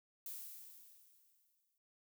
violet noise with exponential decay, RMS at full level -45 dBFS, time 0.26-1.78 s, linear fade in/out 1 ms, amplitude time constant 330 ms, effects none

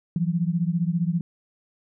sine beating tone pair, 165.8 / 180.8 Hz, E3 / F#3, +10 / -40 cents, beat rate 15 Hz, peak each -23 / -25 dBFS, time 0.16-1.21 s, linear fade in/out 2 ms, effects none

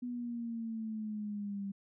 sine exponential sweep, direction down, 246.9 to 196.4 Hz, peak -36 dBFS, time 0.02-1.72 s, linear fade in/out 10 ms, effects none

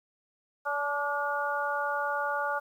harmonic tone with a mistuned harmonic, 287.4 Hz, D4, 37 cents flat, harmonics 2 / 3 / 4 / 5, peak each -34 / -33 / -34 / -32 dBFS, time 0.65-2.6 s, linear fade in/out 20 ms, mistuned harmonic 4, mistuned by +26 cents, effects 10-bit

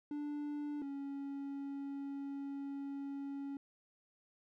triangle tone pair in turn, 293.4 / 278.6 Hz, D4 / C#4, -2 / +9 cents, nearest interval minor second, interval 89 cents, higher first, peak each -36 / -38 dBFS, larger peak first, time 0.11-0.82 / 0.82-3.57 s, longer second, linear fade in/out 2 ms, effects none

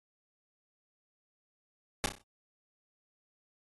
pink noise with echo, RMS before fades -29 dBFS, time 2.04-2.06 s, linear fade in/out 0 ms, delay 31 ms, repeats 5, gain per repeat -7 dB, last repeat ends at 2.215 s, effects AAC 32 kbps

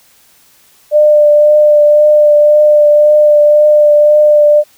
sine tone with vibrato, 597 Hz, D5, 28 cents sharp, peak -3 dBFS, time 0.91-4.64 s, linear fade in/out 50 ms, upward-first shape triangle, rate 1.9 Hz, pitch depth 17 cents each way, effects white hiss -47 dBFS RMS until 4.77 s

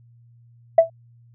sine tone with exponential decay, 659.3 Hz, E5, in tune, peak -4 dBFS, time 0.78-0.9 s, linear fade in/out 5 ms, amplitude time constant 25 ms, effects tanh soft clip ceiling -2 dBFS + added 118 Hz sine -49 dBFS peak until 1.34 s

